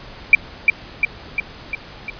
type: tone with echo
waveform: sine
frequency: 2349 Hz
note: D7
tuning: in tune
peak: -3 dBFS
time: 0.33-0.35 s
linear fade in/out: 2 ms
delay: 350 ms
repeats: 5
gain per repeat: -4 dB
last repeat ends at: 2.1 s
effects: pink hiss -38 dBFS RMS until 2.19 s + resampled to 11025 Hz